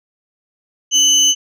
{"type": "tone pair together", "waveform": "sine", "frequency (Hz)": [2979, 6245], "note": ["F#7", "G8"], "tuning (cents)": [11, -7], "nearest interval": "octave + minor second", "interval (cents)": 1282, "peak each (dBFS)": -10, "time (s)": [0.91, 1.35], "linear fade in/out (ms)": 50, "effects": ["tanh soft clip ceiling -6 dBFS"]}